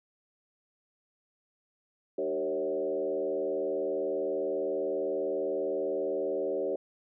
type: tone with frequency modulation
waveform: sine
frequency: 466.2 Hz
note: A#4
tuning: in tune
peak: -28 dBFS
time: 2.18-6.76 s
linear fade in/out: 5 ms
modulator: 80 Hz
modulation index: 1.7
effects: none